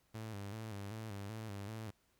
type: tone with vibrato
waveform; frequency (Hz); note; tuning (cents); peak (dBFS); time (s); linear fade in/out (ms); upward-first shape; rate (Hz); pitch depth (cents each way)
sawtooth; 105.2; G#2; +23; -39; 0.14-1.91; 10; square; 2.6; 86
effects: pink hiss -75 dBFS RMS until 2.19 s